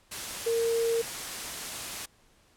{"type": "tone in noise", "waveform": "sine", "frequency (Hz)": 460.7, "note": "A#4", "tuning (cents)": -20, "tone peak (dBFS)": -24, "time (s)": [0.46, 1.02], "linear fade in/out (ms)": 10, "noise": "white", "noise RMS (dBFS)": -36, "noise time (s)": [0.11, 2.06], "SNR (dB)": 9, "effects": ["pink hiss -63 dBFS RMS until 2.56 s", "low-pass 11000 Hz 12 dB/octave"]}